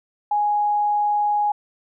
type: tone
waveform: sine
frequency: 830.6 Hz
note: G#5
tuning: in tune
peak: -17 dBFS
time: 0.31-1.52 s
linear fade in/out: 5 ms
effects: none